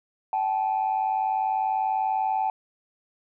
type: tone pair together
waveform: sine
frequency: 765 / 865.1 Hz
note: G5 / A5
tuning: -42 / -30 cents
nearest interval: major second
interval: 212 cents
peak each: -24 dBFS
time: 0.33-2.5 s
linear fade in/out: 2 ms
effects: tanh soft clip ceiling -17 dBFS